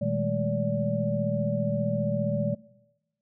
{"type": "tone cluster", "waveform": "sine", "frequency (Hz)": [120.5, 159.4, 201.5, 216.5, 577], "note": ["B2", "D#3", "G3", "A3", "D5"], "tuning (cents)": [-42, 42, 48, -28, -31], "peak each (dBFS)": [-31, -31, -31, -33, -29], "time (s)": [0.01, 2.55], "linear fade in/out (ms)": 10, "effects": ["noise-tail reverb RT60 1.0 s tail -21 dB re dry"]}